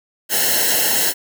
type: noise with comb filter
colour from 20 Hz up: white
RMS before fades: -17 dBFS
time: 0.29-1.14 s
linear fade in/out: 50 ms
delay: 0.84 ms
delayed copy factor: -0.95
effects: none